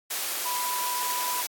sine tone in noise, 987.8 Hz, B5, in tune, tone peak -29 dBFS, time 0.45-1.42 s, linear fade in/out 10 ms, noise white, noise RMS -30 dBFS, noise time 0.1-1.47 s, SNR -2 dB, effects high-pass 400 Hz 12 dB/octave + AAC 64 kbps

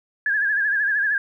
sine tone with vibrato, 1661.2 Hz, G#6, in tune, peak -18 dBFS, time 0.26-1.18 s, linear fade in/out 2 ms, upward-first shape sine, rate 13 Hz, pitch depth 77 cents each way, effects 10-bit

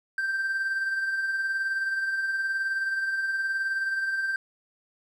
triangle tone with tremolo, 1568 Hz, G6, in tune, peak -21 dBFS, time 0.18-4.36 s, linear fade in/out 2 ms, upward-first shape sine, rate 19 Hz, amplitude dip 45%, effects tanh soft clip ceiling -19 dBFS

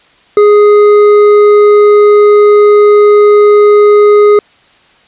triangle tone with hard clipping, 415.3 Hz, G#4, in tune, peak -3 dBFS, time 0.37-4.39 s, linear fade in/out 2 ms, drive 11 dB, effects white hiss -45 dBFS RMS until 5.07 s + resampled to 8000 Hz

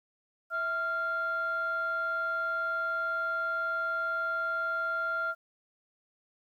sine tone pair together, 655.1 / 1389 Hz, E5 / F6, -11 / -10 cents, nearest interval octave + minor second, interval 1301 cents, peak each -36 / -28 dBFS, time 0.5-5.35 s, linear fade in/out 50 ms, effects tanh soft clip ceiling -24 dBFS + 11-bit

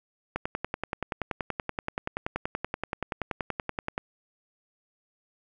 click train, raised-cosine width 0.5 ms, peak -14 dBFS, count 39, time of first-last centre 0.36-3.979 s, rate 10.5 Hz, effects 9-bit

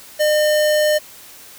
square tone, 606 Hz, D#5, 46 cents flat, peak -14 dBFS, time 0.19-0.99 s, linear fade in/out 20 ms, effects white hiss -41 dBFS RMS until 1.58 s

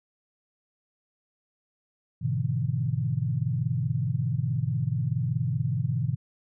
sine chord, E dominant seventh, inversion first, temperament just, 103.01 / 123.61 / 148.33 / 164.81 Hz, G#2 / B2 / D3 / E3, -14 / +2 / +18 / 0 cents, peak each -32 / -27 / -30 / -33 dBFS, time 2.21-6.16 s, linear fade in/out 20 ms, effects none

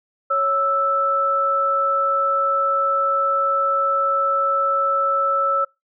sine tone pair together, 553.4 / 1318.5 Hz, C#5 / E6, -3 / 0 cents, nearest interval octave + minor third, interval 1503 cents, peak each -23 / -17 dBFS, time 0.3-5.65 s, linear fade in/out 10 ms, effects noise-tail reverb RT60 0.2 s tail -24 dB re dry

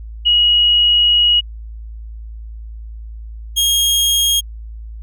sine / sawtooth tone pair in turn, 2900 / 3255 Hz, F#7 / G#7, -35 / -36 cents, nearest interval major second, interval 199 cents, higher second, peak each -9 dBFS, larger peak neither, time 0.25-1.41 / 3.56-4.41 s, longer first, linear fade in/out 20 ms, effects added 55 Hz sine -28 dBFS peak until 5.02 s

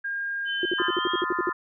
sine tone, 1614 Hz, G#6, 50 cents flat, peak -27 dBFS, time 0.04-0.89 s, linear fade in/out 10 ms
sine tone with pitch glide, 3059 to 3239 Hz, G7 to G#7, -43 to -44 cents, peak -30 dBFS, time 0.45-1.25 s, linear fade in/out 50 ms, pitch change +99 cents, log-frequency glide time 0.93-1.12 s
sine tone bursts, 357 Hz, F4, 38 cents sharp, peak -22 dBFS, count 11, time 0.63-1.493 s, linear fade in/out 2 ms, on 23 ms, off 61 ms
sine chord, F dominant seventh, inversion second, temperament equal with one note detuned, 1030.3 / 1244.5 / 1396.9 / 1760 Hz, C6 / Eb6 / F6 / A6, -27 / 0 / 0 / 0 cents, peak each -30 / -31 / -33 / -33 dBFS, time 0.78-1.53 s, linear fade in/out 10 ms
effects none

